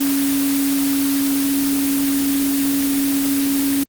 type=tone in noise; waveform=sine; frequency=277.2 Hz; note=C#4; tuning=in tune; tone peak=-16 dBFS; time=0-3.84 s; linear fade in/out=10 ms; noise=white; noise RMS=-24 dBFS; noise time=0-3.84 s; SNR=+5 dB; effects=Opus 24 kbps